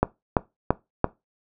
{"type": "click train", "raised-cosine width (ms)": 1, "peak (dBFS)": -3, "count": 4, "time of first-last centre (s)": [0.03, 1.044], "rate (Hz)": 2.96, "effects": ["noise-tail reverb RT60 0.2 s tail -19 dB re dry"]}